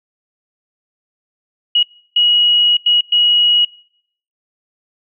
sine tone bursts at uneven times, 2904 Hz, F#7, 33 cents flat, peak -9 dBFS, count 4, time 1.75-1.83 / 2.16-2.77 / 2.86-3.01 / 3.12-3.65 s, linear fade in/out 5 ms, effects noise-tail reverb RT60 0.7 s tail -26 dB re dry

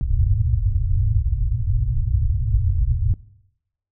white low-pass noise, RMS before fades -19 dBFS, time 0.01-3.14 s, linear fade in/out 2 ms, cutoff 120 Hz, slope 96 dB/octave, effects noise-tail reverb RT60 0.8 s tail -20 dB re dry

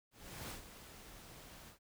pink noise with ADSR envelope, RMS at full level -45 dBFS, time 0.11-1.79 s, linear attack 390 ms, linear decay 110 ms, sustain -10 dB, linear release 110 ms, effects none

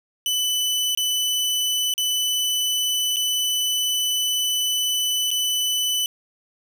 sawtooth tone with dropouts, 2994 Hz, F#7, 20 cents sharp, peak -17 dBFS, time 0.26-6.06 s, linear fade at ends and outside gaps 1 ms, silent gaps 0.95-0.974 / 1.939-1.979 / 3.161-3.167 / 5.306-5.313 s, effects none

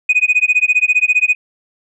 sine tone with tremolo, 2491 Hz, D#7, 1 cent sharp, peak -5 dBFS, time 0.09-1.35 s, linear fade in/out 5 ms, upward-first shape sine, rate 15 Hz, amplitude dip 100%, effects tanh soft clip ceiling -5 dBFS

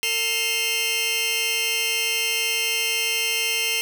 sawtooth tone cluster, 453 / 2118 / 2582 / 2784 / 3107 Hz, A#4 / C7 / E7 / F7 / G7, -50 / +21 / -37 / -6 / -16 cents, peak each -31 / -24 / -25 / -23 / -24 dBFS, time 0.03-3.81 s, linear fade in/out 0 ms, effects none

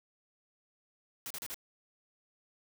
white noise bursts, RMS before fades -41 dBFS, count 4, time 1.26-1.544 s, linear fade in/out 0 ms, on 44 ms, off 36 ms, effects none

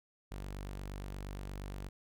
sawtooth tone, 48.53 Hz, G1, 17 cents flat, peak -37 dBFS, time 0.31-1.89 s, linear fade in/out 10 ms, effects none

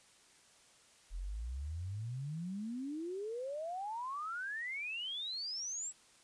sine exponential sweep, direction up, 40.34 to 7902 Hz, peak -38 dBFS, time 1.1-5.93 s, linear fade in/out 50 ms, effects white hiss -64 dBFS RMS until 6.23 s + resampled to 22050 Hz

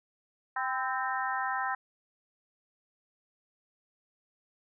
harmonic tone with a mistuned harmonic, 261.6 Hz, C4, in tune, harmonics 3 / 4 / 5 / 6 / 7, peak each -34 / -35 / -36 / -37 / -37 dBFS, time 0.56-1.75 s, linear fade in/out 5 ms, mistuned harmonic 4, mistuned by -46 cents, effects none

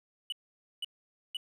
triangle tone bursts, 2960 Hz, F#7, in tune, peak -31 dBFS, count 3, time 0.3-1.369 s, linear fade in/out 2 ms, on 23 ms, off 500 ms, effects none

